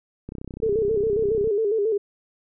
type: click train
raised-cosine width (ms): 3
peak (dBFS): -21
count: 39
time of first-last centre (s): 0.29-1.474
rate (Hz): 32.1
type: tone with vibrato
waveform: sine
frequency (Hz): 424.9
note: G#4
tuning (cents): +40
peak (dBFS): -19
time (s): 0.62-1.98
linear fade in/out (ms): 10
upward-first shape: square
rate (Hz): 7.3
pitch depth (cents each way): 82
effects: none